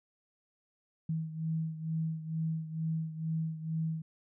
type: beating tone pair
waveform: sine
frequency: 160 / 162.2 Hz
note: D#3 / E3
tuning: +49 / -28 cents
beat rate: 2.2 Hz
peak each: -33 / -38 dBFS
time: 1.09-4.02 s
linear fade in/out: 5 ms
effects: none